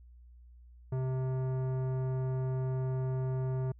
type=tone with tanh clipping; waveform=sine; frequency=130.1 Hz; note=C3; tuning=9 cents flat; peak=-32 dBFS; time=0.92-3.72 s; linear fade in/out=5 ms; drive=15 dB; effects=added 60 Hz sine -52 dBFS peak until 3.79 s